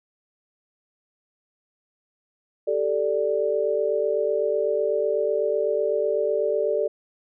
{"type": "chord", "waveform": "sine", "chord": "G suspended second", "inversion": "none", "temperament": "equal", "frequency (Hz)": [392, 440, 587.3], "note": ["G4", "A4", "D5"], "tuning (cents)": [0, 0, 0], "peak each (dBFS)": [-27, -24, -24], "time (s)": [2.67, 6.88], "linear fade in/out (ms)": 10, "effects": []}